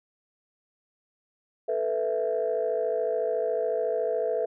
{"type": "chord", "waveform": "sine", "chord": "A suspended second", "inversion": "none", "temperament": "equal", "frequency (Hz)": [440, 493.9, 659.3], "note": ["A4", "B4", "E5"], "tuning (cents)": [0, 0, 0], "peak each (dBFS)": -28, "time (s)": [1.68, 4.46], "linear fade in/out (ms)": 10, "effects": ["tanh soft clip ceiling -17 dBFS"]}